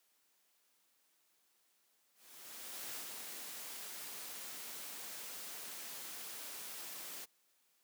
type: noise with ADSR envelope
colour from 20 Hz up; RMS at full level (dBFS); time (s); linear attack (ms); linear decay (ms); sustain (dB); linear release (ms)
white; -44; 2.14-7.26; 820; 85; -3; 23
effects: white hiss -75 dBFS RMS until 7.83 s + high-pass 200 Hz 12 dB/octave